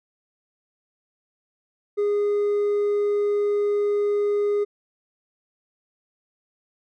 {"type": "tone with hard clipping", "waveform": "sine", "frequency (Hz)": 411.3, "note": "G#4", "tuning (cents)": -17, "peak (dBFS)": -20, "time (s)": [1.97, 4.65], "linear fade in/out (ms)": 20, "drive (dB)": 2, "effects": []}